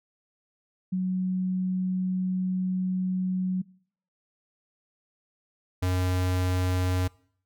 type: tone pair in turn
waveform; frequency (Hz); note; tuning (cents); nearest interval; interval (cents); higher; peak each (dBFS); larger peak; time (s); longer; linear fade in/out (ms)
sine / square; 185 / 91.46; F#3 / F#2; 0 / -20; octave; 1220; first; -24; neither; 0.92-3.62 / 5.82-7.08; first; 10
effects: noise-tail reverb RT60 0.6 s tail -24 dB re dry